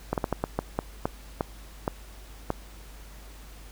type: slowing click train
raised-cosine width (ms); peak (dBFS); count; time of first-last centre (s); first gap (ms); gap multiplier
1; -11; 11; 0.13-2.504; 48; 1.33
effects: added 50 Hz sine -44 dBFS peak until 3.71 s + pink hiss -51 dBFS RMS until 3.71 s